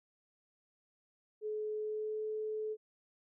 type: tone with pitch glide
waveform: sine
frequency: 427.4 to 431.6 Hz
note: G#4 to A4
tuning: +50 to -33 cents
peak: -35 dBFS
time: 1.41-2.77 s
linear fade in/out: 50 ms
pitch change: +17 cents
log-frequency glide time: 1.78-2.24 s
effects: none